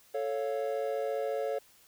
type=chord; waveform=triangle; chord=A augmented; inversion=none; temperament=equal; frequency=440 / 554.4 / 698.5 Hz; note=A4 / C#5 / E#5; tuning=0 / 0 / 0 cents; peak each=-32 / -31 / -36 dBFS; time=0.14-1.59 s; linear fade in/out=10 ms; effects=white hiss -61 dBFS RMS until 1.87 s